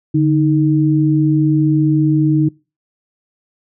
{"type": "tone pair together", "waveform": "sine", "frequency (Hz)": [146.83, 311.9], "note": ["D3", "D#4"], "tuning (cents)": [0, 4], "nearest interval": "octave + minor second", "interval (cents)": 1304, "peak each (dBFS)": -13, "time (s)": [0.14, 2.49], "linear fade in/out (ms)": 10, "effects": ["noise-tail reverb RT60 0.3 s tail -25 dB re dry"]}